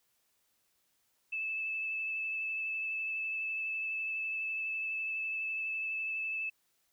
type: tone with vibrato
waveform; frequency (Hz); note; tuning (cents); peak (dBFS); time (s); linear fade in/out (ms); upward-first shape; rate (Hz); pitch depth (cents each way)
sine; 2622; E7; -10; -33; 1.32-6.5; 10; triangle; 12; 15
effects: white hiss -75 dBFS RMS until 6.92 s